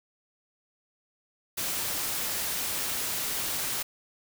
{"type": "noise", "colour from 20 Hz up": "white", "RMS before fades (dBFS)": -31, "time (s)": [1.57, 3.83], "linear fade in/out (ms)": 10, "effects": []}